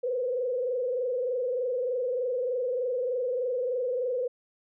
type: tone with frequency modulation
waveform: sine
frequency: 500 Hz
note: B4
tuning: 21 cents sharp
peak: -26 dBFS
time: 0.03-4.28 s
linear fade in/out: 10 ms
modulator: 23.3 Hz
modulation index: 1.1
effects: none